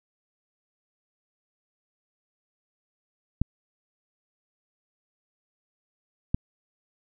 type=clicks; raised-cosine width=5 ms; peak=-10 dBFS; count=2; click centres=3.416 / 6.345 s; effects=none